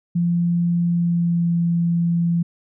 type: tone with pitch glide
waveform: sine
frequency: 172.3 to 170.22 Hz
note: F3 to F3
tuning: -23 to -44 cents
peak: -16 dBFS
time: 0.15-2.43 s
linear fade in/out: 10 ms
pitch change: -21 cents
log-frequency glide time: 0.84-1.56 s
effects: none